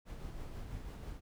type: noise with tremolo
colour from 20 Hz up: brown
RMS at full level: -43 dBFS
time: 0.05-1.21 s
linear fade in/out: 50 ms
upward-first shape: sine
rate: 6.1 Hz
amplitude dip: 35%
effects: none